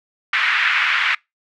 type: band-pass noise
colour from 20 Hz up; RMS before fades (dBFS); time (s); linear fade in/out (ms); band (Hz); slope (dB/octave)
white; -18; 0.33-1.15; 5; 1400 to 2400; 24
effects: noise-tail reverb RT60 0.2 s tail -25 dB re dry